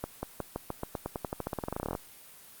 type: accelerating click train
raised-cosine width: 1 ms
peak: -18 dBFS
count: 26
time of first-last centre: 0.04-1.951 s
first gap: 190 ms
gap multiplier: 0.91
effects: white hiss -52 dBFS RMS until 2.6 s + Opus 32 kbps